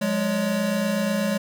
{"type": "tone cluster", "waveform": "square", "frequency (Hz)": [179.8, 207.9, 563], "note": ["F#3", "G#3", "C#5"], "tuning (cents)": [-49, 2, 27], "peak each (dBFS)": [-31, -24, -28], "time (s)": [0.01, 1.38], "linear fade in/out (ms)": 10, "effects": []}